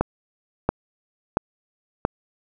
click train, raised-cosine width 1 ms, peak -4 dBFS, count 4, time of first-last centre 0.01-2.051 s, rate 1.47 Hz, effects none

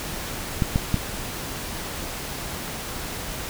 clicks, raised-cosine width 5 ms, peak -7 dBFS, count 3, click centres 0.622 / 0.759 / 0.943 s, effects pink hiss -32 dBFS RMS until 3.49 s

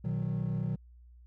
triangle chord, B major, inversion none, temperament equal with one note detuned, 121.14 / 155.56 / 185 Hz, B2 / D#3 / F#3, -33 / 0 / 0 cents, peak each -31 / -31 / -33 dBFS, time 0.04-0.76 s, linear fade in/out 10 ms, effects tanh soft clip ceiling -22 dBFS + added 60 Hz sine -52 dBFS peak until 1.26 s

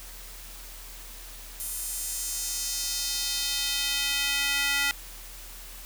square tone with high-pass filter sweep, 281.6 Hz, C#4, 27 cents sharp, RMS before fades -29 dBFS, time 1.6-4.91 s, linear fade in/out 0 ms, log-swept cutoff 10000 to 1900 Hz, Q 1.5, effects added 40 Hz sine -44 dBFS peak until 5.85 s + white hiss -45 dBFS RMS until 5.85 s

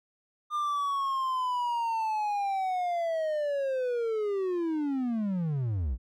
triangle linear sweep, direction down, 1209 to 51.91 Hz, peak -25 dBFS, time 0.5-5.98 s, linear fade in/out 50 ms, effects none

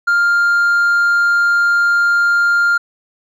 sine tone with hard clipping, 1400 Hz, F6, 4 cents sharp, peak -11 dBFS, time 0.07-2.78 s, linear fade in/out 10 ms, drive 2 dB, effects none

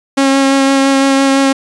sawtooth tone with vibrato, 272.1 Hz, C#4, 32 cents flat, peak -4 dBFS, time 0.17-1.53 s, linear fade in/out 10 ms, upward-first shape sine, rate 5.9 Hz, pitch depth 12 cents each way, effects resampled to 22050 Hz

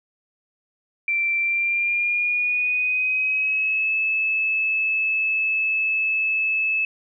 sine tone with pitch glide, 2349 to 2606 Hz, D7 to E7, 0 to -20 cents, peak -19 dBFS, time 1.08-6.85 s, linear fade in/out 2 ms, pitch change +180 cents, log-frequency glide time 1.39-3.94 s, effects none

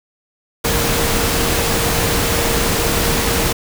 sine tone in noise, 465.7 Hz, A#4, 2 cents flat, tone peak -24 dBFS, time 0.64-3.53 s, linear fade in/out 10 ms, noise pink, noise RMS -17 dBFS, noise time 0.64-3.53 s, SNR -10 dB, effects none

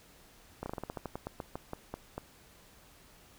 slowing click train, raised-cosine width 1 ms, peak -23 dBFS, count 16, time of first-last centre 0.63-2.18 s, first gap 30 ms, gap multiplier 1.16, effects pink hiss -59 dBFS RMS until 3.38 s

